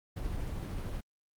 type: noise with tremolo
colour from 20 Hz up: brown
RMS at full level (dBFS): -35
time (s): 0.16-1.01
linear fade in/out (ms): 10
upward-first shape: triangle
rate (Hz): 13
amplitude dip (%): 25
effects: Opus 24 kbps